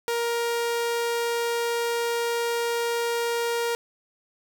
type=tone; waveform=sawtooth; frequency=469.5 Hz; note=A#4; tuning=12 cents sharp; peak=-20 dBFS; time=0.08-3.75 s; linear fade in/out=0 ms; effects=none